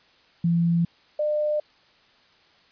sine tone pair in turn, 169.5 / 601.2 Hz, E3 / D5, +49 / +40 cents, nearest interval octave + minor seventh, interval 2191 cents, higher second, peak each -18 / -21 dBFS, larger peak first, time 0.44-0.85 / 1.19-1.6 s, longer neither, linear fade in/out 5 ms, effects white hiss -58 dBFS RMS until 2.71 s + resampled to 11025 Hz

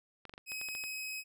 clicks, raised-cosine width 0.3 ms, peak -31 dBFS, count 9, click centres 0.253 / 0.295 / 0.338 / 0.379 / 0.519 / 0.614 / 0.687 / 0.751 / 0.839 s
sawtooth tone, 2541 Hz, D#7, 36 cents sharp, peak -35 dBFS, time 0.46-1.24 s, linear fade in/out 50 ms
effects none

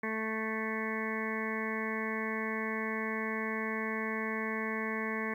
harmonic tone, 220 Hz, A3, in tune, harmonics 1 / 2 / 3 / 4 / 5 / 7 / 8 / 9 / 10, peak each -37 / -39 / -46 / -46 / -41 / -47 / -40 / -41 / -42 dBFS, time 0.03-5.34 s, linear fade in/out 5 ms, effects 11-bit

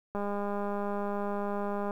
click train, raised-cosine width 1 ms, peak -21 dBFS, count 358, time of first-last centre 0.15-1.909 s, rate 203 Hz, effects 10-bit

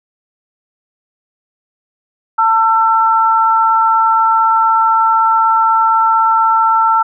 sine tone pair together, 895.7 / 1342 Hz, A5 / E6, +31 / +31 cents, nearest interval perfect fifth, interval 700 cents, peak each -11 dBFS, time 2.38-7.03 s, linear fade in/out 10 ms, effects none

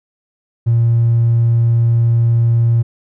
triangle tone, 116.54 Hz, A#2, in tune, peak -6 dBFS, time 0.66-2.83 s, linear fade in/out 20 ms, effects tanh soft clip ceiling -6 dBFS

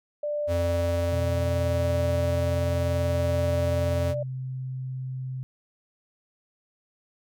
sine tone with tremolo, 591 Hz, D5, 11 cents sharp, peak -25 dBFS, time 0.23-4.23 s, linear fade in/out 5 ms, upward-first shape sine, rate 0.69 Hz, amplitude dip 25%
square tone, 87.4 Hz, F2, 2 cents sharp, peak -26 dBFS, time 0.47-4.15 s, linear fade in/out 50 ms
sine tone with pitch glide, 125.3 to 129.79 Hz, B2 to C3, +25 to -14 cents, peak -30 dBFS, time 1.12-5.43 s, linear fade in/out 0 ms, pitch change +61 cents, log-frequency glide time 1.77-2.45 s
effects none

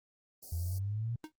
white band-stop noise, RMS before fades -49 dBFS, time 0.42-0.79 s, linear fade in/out 10 ms, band 780 to 4400 Hz, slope 96 dB/octave
sine exponential sweep, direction up, 81.5 to 120 Hz, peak -32 dBFS, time 0.52-1.16 s, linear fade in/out 5 ms
square tone with exponential decay, 311.1 Hz, D#4, in tune, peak -38 dBFS, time 1.24-1.32 s, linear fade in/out 1 ms, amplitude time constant 17 ms
effects Opus 24 kbps

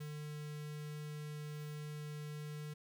square tone with notch filter, 149.9 Hz, D3, 36 cents sharp, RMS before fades -45 dBFS, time 0-2.74 s, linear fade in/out 10 ms, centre 810 Hz, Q 1.4, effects none

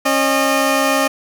15% pulse tone pair together, 272.1 / 610.8 Hz, C#4 / D#5, -32 / -32 cents, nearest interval octave + major second, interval 1400 cents, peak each -10 dBFS, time 0.05-1.08 s, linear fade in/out 10 ms, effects none

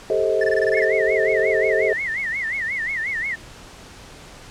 sine chord, A half-diminished seventh, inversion third, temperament just, 396 / 440 / 528 / 633.6 Hz, G4 / A4 / C5 / Eb5, +18 / 0 / +16 / +31 cents, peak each -23 / -21 / -24 / -22 dBFS, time 0.1-1.93 s, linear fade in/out 2 ms
triangle tone bursts, 1760 Hz, A6, in tune, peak -19 dBFS, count 9, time 0.41-0.848 s, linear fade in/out 5 ms, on 30 ms, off 21 ms
sine tone with vibrato, 1975.5 Hz, B6, in tune, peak -22 dBFS, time 0.73-3.36 s, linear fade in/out 20 ms, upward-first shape sine, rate 5.6 Hz, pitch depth 190 cents each way
effects pink hiss -42 dBFS RMS until 4.5 s + low-pass 8000 Hz 12 dB/octave

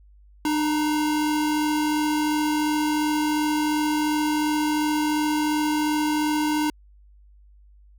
square tone pair together, 302.4 / 950 Hz, D#4 / A#5, -49 / +33 cents, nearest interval octave + minor sixth, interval 1982 cents, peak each -22 / -30 dBFS, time 0.45-6.7 s, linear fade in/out 2 ms, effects added 50 Hz sine -49 dBFS peak until 7.98 s

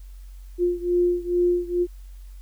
sine beating tone pair, 351.9 / 354.2 Hz, F4 / F4, +13 / +24 cents, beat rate 2.3 Hz, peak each -21 / -23 dBFS, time 0.58-1.87 s, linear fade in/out 50 ms, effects added 46 Hz sine -38 dBFS peak until 2.41 s + white hiss -60 dBFS RMS until 2.41 s

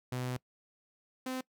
sawtooth tone pair in turn, 126 / 257.9 Hz, B2 / C4, +35 / -25 cents, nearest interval octave, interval 1240 cents, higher second, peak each -30 / -31 dBFS, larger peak first, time 0.12-0.37 / 1.26-1.41 s, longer first, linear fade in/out 5 ms, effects noise-tail reverb RT60 0.1 s tail -22 dB re dry

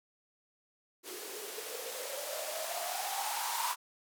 violet noise with band-pass filter sweep, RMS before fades -38 dBFS, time 1.03-3.76 s, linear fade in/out 50 ms, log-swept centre 360 to 980 Hz, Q 9.6, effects none

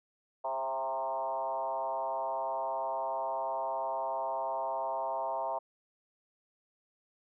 sine tone with frequency modulation, 796 Hz, G5, 26 cents sharp, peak -31 dBFS, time 0.44-5.59 s, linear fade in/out 10 ms, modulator 131 Hz, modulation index 1.7, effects none

